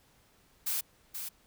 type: noise with echo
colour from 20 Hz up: blue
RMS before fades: -32 dBFS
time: 0.66-0.81 s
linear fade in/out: 10 ms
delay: 480 ms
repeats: 1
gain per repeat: -7 dB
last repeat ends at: 1.29 s
effects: pink hiss -65 dBFS RMS until 1.46 s